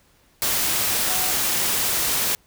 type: tone in noise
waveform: sine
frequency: 740 Hz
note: F#5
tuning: in tune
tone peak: -33 dBFS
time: 1.09-1.31 s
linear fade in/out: 0 ms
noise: white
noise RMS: -22 dBFS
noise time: 0.42-2.35 s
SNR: -14 dB
effects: pink hiss -59 dBFS RMS until 2.46 s